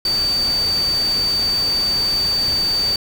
sine tone in noise, 4603 Hz, D8, 36 cents flat, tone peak -16 dBFS, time 0.05-2.96 s, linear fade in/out 2 ms, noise pink, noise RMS -29 dBFS, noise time 0.05-2.96 s, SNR +10 dB, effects none

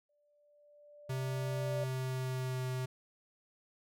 sine tone with exponential growth, 587.3 Hz, D5, in tune, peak -34 dBFS, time 0.09-1.84 s, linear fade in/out 5 ms, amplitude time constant 380 ms
square tone with pitch glide, 130.81 to 128.41 Hz, C3 to C3, 0 to -32 cents, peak -35 dBFS, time 1.09-2.86 s, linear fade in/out 10 ms, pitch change -32 cents, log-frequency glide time 1.59-2.7 s
effects none

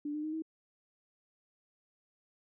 sine tone with pitch steps, 293.7 / 302 / 310.4 / 319.2 Hz, D4 / D4 / D#4 / D#4, 0 / +48 / -4 / +44 cents, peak -34 dBFS, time 0.05-0.422 s, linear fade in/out 5 ms, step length 93 ms, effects none

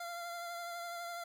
25% pulse tone with vibrato, 690 Hz, F5, 21 cents flat, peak -37 dBFS, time 0-1.24 s, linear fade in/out 5 ms, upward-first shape sine, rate 12 Hz, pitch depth 21 cents each way, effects 12-bit

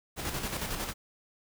pink noise with tremolo, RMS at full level -33 dBFS, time 0.16-0.94 s, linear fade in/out 50 ms, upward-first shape square, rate 11 Hz, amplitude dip 45%, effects none

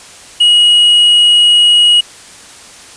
sine tone with tanh clipping, 2900 Hz, F#7, 35 cents flat, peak -5 dBFS, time 0.4-2.01 s, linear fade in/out 10 ms, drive 4 dB, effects white hiss -35 dBFS RMS until 2.96 s + resampled to 22050 Hz

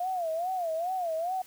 sine tone with vibrato, 694 Hz, F5, 11 cents flat, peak -28 dBFS, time 0-1.42 s, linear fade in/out 5 ms, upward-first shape sine, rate 2.4 Hz, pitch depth 150 cents each way, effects white hiss -54 dBFS RMS until 1.46 s

